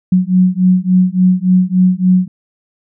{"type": "beating tone pair", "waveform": "sine", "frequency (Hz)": [181.9, 185.4], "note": ["F#3", "F#3"], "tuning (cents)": [-29, 4], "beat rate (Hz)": 3.5, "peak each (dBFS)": -11, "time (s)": [0.12, 2.28], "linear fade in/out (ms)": 5, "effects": []}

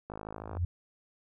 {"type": "click train", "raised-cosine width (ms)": 1, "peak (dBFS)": -26, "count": 26, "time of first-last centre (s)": [0.1, 0.57], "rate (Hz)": 53.2}
{"type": "tone with exponential growth", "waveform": "sine", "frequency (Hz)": 87.31, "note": "F2", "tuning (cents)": 0, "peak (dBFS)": -24, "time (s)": [0.36, 0.65], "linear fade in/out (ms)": 5, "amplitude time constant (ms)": 62}
{"effects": []}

